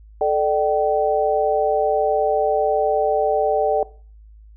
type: tone cluster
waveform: sine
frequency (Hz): 436.6 / 598 / 770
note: A4 / D5 / G5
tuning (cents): -13 / +31 / -31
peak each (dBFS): -20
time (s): 0.21-3.83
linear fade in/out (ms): 2
effects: noise-tail reverb RT60 0.4 s tail -19 dB re dry + added 53 Hz sine -42 dBFS peak until 4.56 s